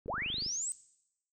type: click train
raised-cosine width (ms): 3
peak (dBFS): -33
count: 11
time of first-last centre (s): 0.06-0.463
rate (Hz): 24.8
type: linear sweep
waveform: sine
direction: up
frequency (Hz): 379.6 to 8300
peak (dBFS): -33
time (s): 0.08-0.72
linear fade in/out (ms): 0
effects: noise-tail reverb RT60 0.8 s tail -18 dB re dry